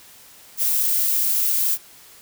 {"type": "noise", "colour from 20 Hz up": "violet", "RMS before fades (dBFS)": -20, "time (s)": [0.57, 1.78], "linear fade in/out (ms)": 50, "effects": ["white hiss -47 dBFS RMS until 2.21 s"]}